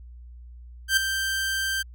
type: tone with ADSR envelope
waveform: sawtooth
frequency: 1568 Hz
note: G6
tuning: in tune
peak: -12 dBFS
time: 0.88-1.83 s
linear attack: 91 ms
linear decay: 4 ms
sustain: -9 dB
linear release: 16 ms
effects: added 60 Hz sine -41 dBFS peak until 1.94 s